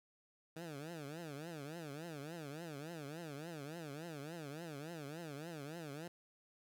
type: tone with vibrato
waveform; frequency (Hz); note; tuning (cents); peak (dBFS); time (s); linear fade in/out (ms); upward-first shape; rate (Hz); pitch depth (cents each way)
15% pulse; 154.8; D#3; -9; -39; 0.56-6.08; 5; triangle; 3.5; 230
effects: none